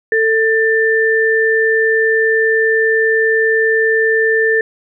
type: tone pair together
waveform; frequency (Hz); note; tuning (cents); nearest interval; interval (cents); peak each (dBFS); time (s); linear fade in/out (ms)
sine; 445 / 1780; A4 / A6; +20 / +20; 2 octaves; 2400; -13; 0.12-4.61; 2
effects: none